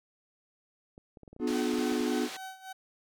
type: clicks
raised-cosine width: 2 ms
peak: -36 dBFS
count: 12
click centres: 0.979 / 1.172 / 1.233 / 1.278 / 1.33 / 1.364 / 1.399 / 1.506 / 1.739 / 1.788 / 1.921 / 2.007 s
type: chord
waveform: triangle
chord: B diminished seventh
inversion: none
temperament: just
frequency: 246.9 / 296.3 / 355.6 / 426.7 Hz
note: B3 / D4 / F4 / Ab4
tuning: 0 / +15 / +31 / +47 cents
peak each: -29 / -31 / -32 / -33 dBFS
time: 1.39-2.29 s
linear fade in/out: 50 ms
type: band-pass noise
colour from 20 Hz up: white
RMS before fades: -42 dBFS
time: 1.47-2.37 s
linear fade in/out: 5 ms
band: 290 to 5000 Hz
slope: 12 dB/octave
type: tone with tremolo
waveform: 30% pulse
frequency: 760 Hz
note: F#5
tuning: 46 cents sharp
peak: -36 dBFS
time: 1.52-2.73 s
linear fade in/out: 10 ms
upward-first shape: sine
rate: 3.5 Hz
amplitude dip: 80%
effects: none